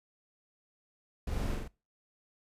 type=noise with echo; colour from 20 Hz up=brown; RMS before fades=-36 dBFS; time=1.27-1.55 s; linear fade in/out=5 ms; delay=43 ms; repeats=3; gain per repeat=-2 dB; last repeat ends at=1.679 s; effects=noise-tail reverb RT60 0.3 s tail -23 dB re dry + resampled to 32000 Hz